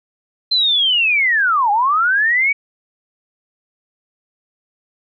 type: linear two-way sweep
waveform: sine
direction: down then up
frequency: 4135 to 794 to 2289 Hz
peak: -12 dBFS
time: 0.51-2.53 s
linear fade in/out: 10 ms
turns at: 1.71 s
effects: none